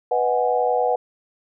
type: chord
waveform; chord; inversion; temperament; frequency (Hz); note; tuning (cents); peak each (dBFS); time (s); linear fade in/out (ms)
sine; G# minor seventh; first; equal; 493.9 / 622.3 / 740 / 830.6; B4 / D#5 / F#5 / G#5; 0 / 0 / 0 / 0; -21 / -26 / -21 / -26; 0.11-0.96; 5
effects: none